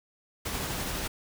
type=noise with tremolo; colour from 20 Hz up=pink; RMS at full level=-32 dBFS; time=0.45-1.08 s; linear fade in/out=10 ms; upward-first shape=triangle; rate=12 Hz; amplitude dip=25%; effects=none